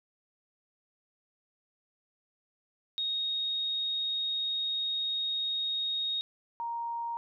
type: tone pair in turn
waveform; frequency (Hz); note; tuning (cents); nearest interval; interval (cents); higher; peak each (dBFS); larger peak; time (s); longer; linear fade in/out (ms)
sine; 3737 / 934.2; A#7 / A#5; +4 / +3; 2 octaves; 2401; first; -29 / -32; first; 2.98-6.21 / 6.6-7.17; first; 0
effects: none